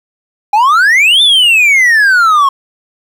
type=exponential two-way sweep; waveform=triangle; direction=up then down; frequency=800 to 3600 to 1072 Hz; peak=-3 dBFS; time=0.53-2.49 s; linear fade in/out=5 ms; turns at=1.22 s; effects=7-bit